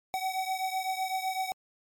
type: beating tone pair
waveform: square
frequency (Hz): 754 / 761.9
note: F#5 / G5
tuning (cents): +32 / -49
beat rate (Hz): 7.9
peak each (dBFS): -32 / -35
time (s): 0.14-1.52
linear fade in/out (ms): 0
effects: MP3 96 kbps

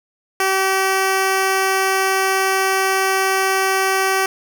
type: tone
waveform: 10% pulse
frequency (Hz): 383.5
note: G4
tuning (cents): -38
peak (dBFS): -7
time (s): 0.4-4.26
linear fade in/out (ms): 2
effects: none

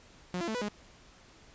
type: tone with pitch steps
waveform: sawtooth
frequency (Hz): 179.7 / 340.7 / 219.8 / 492.9 / 207.6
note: F3 / F4 / A3 / B4 / G#3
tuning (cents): +50 / -43 / -2 / -3 / 0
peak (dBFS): -28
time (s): 0.34-0.685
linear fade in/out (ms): 0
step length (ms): 69
effects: pink hiss -57 dBFS RMS until 1.54 s + resampled to 16000 Hz

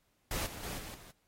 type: noise with level steps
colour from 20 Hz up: pink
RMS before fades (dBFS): -36 / -46 / -41 / -46 / -54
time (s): 0.31-1.11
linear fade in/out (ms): 2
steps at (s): 0.46 / 0.63 / 0.78 / 0.94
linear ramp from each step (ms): 5
effects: pink hiss -75 dBFS RMS until 1.27 s + AAC 48 kbps

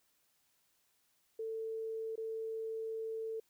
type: tone with dropouts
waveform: sine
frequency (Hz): 445.7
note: A4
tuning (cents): +22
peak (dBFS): -37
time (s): 1.39-3.4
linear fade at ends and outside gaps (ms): 5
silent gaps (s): 2.157-2.177
effects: white hiss -75 dBFS RMS until 3.49 s

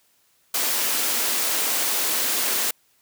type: high-pass noise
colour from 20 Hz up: white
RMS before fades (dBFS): -23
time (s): 0.54-2.71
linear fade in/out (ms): 5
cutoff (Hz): 230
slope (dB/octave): 24
effects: white hiss -63 dBFS RMS until 3.01 s + high-pass 60 Hz 12 dB/octave

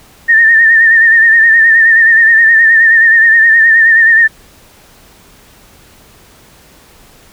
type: tone with vibrato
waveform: sine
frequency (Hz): 1814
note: A#6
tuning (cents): -48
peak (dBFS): -3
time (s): 0.28-4.28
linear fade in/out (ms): 20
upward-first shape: sine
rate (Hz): 9.5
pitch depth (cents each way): 51
effects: pink hiss -42 dBFS RMS until 7.32 s

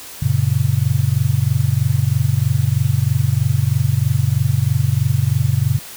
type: chord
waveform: sine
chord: F# major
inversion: none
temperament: just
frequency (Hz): 92.5 / 115.62 / 138.75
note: F#2 / A#2 / C#3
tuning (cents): 0 / -14 / +2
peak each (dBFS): -20 / -17 / -17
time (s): 0.22-5.79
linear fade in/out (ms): 5
effects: white hiss -35 dBFS RMS until 5.96 s

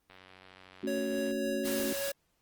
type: click train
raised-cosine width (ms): 0.3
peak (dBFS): -36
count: 114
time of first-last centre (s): 0.1-1.31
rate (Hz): 93.4
type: chord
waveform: sine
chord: F# minor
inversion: first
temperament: just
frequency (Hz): 222 / 277.5 / 370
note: A3 / C#4 / F#4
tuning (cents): +16 / +2 / 0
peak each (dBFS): -36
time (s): 0.83-1.93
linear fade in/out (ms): 5
type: tone with tremolo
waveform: square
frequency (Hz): 557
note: C#5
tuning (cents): +8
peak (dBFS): -34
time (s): 0.87-2.12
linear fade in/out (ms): 5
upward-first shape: sine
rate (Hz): 3.6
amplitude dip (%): 30
type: noise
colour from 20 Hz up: white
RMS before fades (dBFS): -38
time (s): 1.64-2.12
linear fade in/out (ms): 20
effects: pink hiss -75 dBFS RMS until 2.41 s + Opus 24 kbps

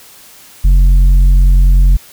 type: tone with tanh clipping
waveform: sine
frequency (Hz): 45.28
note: F#1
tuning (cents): -37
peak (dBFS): -5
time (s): 0.64-1.97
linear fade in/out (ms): 10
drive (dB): 6
effects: white hiss -39 dBFS RMS until 2.12 s

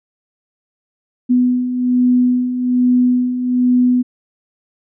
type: beating tone pair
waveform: sine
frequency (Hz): 247.8 / 249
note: B3 / B3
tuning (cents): +6 / +14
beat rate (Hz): 1.2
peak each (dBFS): -19 / -12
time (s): 1.29-4.03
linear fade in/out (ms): 20
effects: none

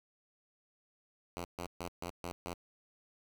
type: tone bursts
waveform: 5% pulse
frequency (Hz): 87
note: F2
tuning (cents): -6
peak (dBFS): -28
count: 6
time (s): 1.37-2.538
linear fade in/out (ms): 0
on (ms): 78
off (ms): 140
effects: none

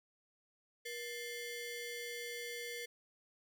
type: ring-modulated tone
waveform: sawtooth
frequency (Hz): 1292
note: E6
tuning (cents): -35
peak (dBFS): -35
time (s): 0.85-2.86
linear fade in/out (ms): 10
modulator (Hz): 815
effects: none

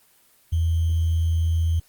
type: tone with sample-and-hold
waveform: sine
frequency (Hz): 82.2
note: E2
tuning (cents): -4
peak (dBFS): -18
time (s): 0.52-1.8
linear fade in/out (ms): 10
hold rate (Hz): 3150
effects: white hiss -58 dBFS RMS until 1.88 s + Opus 24 kbps

